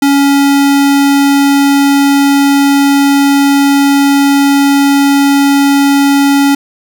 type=tone; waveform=square; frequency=280 Hz; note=C#4; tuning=18 cents sharp; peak=-6 dBFS; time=0.02-6.55 s; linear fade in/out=5 ms; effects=none